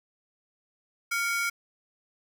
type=ring-modulated tone; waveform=45% pulse; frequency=1821 Hz; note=A#6; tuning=41 cents flat; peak=-23 dBFS; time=1.11-1.5 s; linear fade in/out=10 ms; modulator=426 Hz; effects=none